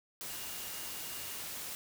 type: tone in noise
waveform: sine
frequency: 2833 Hz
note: F7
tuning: 24 cents sharp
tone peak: -53 dBFS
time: 0.3-1.41 s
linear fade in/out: 0 ms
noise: white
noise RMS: -42 dBFS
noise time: 0.21-1.75 s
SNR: -14 dB
effects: none